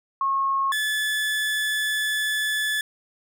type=tone pair in turn; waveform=sine / 30% pulse; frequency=1088 / 1727.1 Hz; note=C#6 / A6; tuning=-33 / -33 cents; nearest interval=minor sixth; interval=800 cents; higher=second; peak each=-20 / -20 dBFS; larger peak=neither; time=0.21-0.72 / 0.72-2.81 s; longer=second; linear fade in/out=2 ms; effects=none